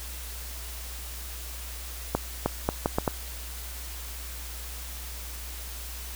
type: accelerating click train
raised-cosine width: 1 ms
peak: -9 dBFS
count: 6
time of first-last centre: 2.15-3.078 s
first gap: 310 ms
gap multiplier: 0.74
effects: added 60 Hz sine -38 dBFS peak until 6.15 s + white hiss -41 dBFS RMS until 6.15 s